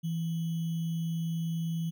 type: tone with sample-and-hold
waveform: sine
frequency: 164.81 Hz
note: E3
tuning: in tune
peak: -29 dBFS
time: 0.03-1.91 s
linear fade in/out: 20 ms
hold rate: 3150 Hz
effects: none